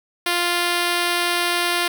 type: tone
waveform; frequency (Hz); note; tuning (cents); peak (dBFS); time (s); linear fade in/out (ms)
5% pulse; 349.2; F4; 0; -7; 0.26-1.88; 5
effects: none